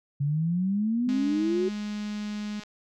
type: exponential sweep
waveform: sine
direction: up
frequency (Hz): 138.59 to 380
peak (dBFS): -23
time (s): 0.2-1.69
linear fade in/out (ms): 10
type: tone with pitch glide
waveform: sine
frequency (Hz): 207.8 to 209.4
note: G#3 to G#3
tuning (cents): +1 to +15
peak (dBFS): -30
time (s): 1.07-2.6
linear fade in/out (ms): 5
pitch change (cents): +14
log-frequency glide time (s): 1.4-2.12
type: click train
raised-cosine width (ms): 0.2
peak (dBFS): -27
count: 324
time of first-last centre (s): 1.09-2.635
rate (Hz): 209
effects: none